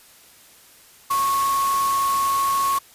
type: tone in noise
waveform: sine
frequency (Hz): 1100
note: C#6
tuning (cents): -14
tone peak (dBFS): -18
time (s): 1.1-2.79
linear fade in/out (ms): 10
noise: white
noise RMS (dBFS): -30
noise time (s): 1.1-2.79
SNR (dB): +9
effects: white hiss -50 dBFS RMS until 2.94 s + resampled to 32000 Hz